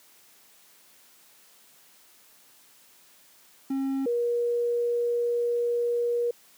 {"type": "tone pair in turn", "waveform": ["triangle", "sine"], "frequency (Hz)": [270, 476.7], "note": ["C#4", "A#4"], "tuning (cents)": [-45, 39], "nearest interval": "minor seventh", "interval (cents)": 984, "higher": "second", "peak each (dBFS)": -23, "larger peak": "neither", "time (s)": [[3.7, 4.06], [4.06, 6.31]], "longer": "second", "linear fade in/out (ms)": 5, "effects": ["white hiss -57 dBFS RMS until 6.57 s", "high-pass 150 Hz 12 dB/octave"]}